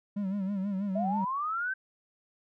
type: tone with vibrato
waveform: triangle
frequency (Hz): 196.4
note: G3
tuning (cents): +4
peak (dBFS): -27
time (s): 0.16-1.25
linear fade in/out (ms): 10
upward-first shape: sine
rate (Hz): 6.2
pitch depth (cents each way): 86
type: linear sweep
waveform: sine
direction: up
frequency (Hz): 622.3 to 1568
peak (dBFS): -29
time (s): 0.95-1.74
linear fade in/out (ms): 10
effects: none